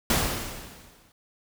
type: noise with exponential decay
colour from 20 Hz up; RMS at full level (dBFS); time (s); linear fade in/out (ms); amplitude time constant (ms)
pink; -21; 0.1-1.12; 2; 220
effects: none